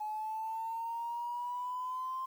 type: exponential sweep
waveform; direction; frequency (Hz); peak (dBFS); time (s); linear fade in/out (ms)
sine; up; 848 to 1050; -34; 0-2.26; 10
effects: tanh soft clip ceiling -31 dBFS + 10-bit